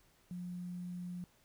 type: tone with quantisation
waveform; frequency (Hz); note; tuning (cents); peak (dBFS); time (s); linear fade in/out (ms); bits
sine; 178; F3; +33; -40; 0.31-1.24; 0; 11
effects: pink hiss -69 dBFS RMS until 1.44 s